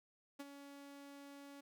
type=tone with ADSR envelope; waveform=sawtooth; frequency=281.6 Hz; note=C#4; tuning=27 cents sharp; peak=-40 dBFS; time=0.39-1.61 s; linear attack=12 ms; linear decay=33 ms; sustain=-9 dB; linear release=9 ms; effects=none